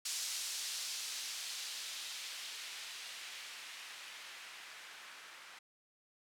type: noise with low-pass filter sweep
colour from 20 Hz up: violet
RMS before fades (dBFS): -45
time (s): 0.05-5.59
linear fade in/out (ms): 5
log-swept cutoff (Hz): 5600 to 1600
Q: 0.97
effects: none